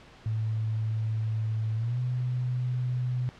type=tone with pitch glide; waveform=sine; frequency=110 to 124.91 Hz; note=A2 to B2; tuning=0 to +20 cents; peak=-26 dBFS; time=0.26-3.29 s; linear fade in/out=0 ms; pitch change=+220 cents; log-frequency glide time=1.76-1.99 s; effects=pink hiss -52 dBFS RMS until 3.39 s + low-pass 4000 Hz 12 dB/octave